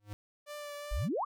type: tone with exponential growth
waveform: square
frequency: 103.83 Hz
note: G#2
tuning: in tune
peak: -37 dBFS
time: 0-0.13 s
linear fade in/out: 0 ms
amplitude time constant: 27 ms
type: tone with vibrato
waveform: sawtooth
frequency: 586 Hz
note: D5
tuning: 4 cents flat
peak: -37 dBFS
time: 0.46-1.09 s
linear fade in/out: 50 ms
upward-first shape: triangle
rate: 2.6 Hz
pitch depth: 21 cents each way
type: exponential sweep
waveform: sine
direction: up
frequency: 37 to 1244.5 Hz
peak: -30 dBFS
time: 0.91-1.25 s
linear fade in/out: 10 ms
effects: none